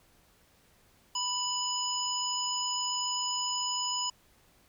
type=harmonic tone with a mistuned harmonic; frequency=987.8 Hz; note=B5; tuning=in tune; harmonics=1 / 3 / 5 / 7; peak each=-35 / -35 / -35 / -35 dBFS; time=1.15-4.1 s; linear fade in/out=5 ms; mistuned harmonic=5; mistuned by=+48 cents; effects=pink hiss -64 dBFS RMS until 4.68 s